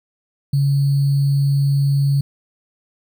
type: tone with sample-and-hold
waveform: sine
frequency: 140 Hz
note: C#3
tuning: 18 cents sharp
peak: -13 dBFS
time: 0.53-2.21 s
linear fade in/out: 5 ms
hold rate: 4410 Hz
effects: none